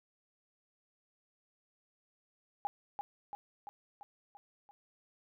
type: tone with echo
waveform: sine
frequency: 815 Hz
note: G#5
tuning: 33 cents flat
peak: -31 dBFS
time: 2.65-2.67 s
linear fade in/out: 0 ms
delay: 340 ms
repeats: 6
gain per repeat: -4 dB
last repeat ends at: 4.71 s
effects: none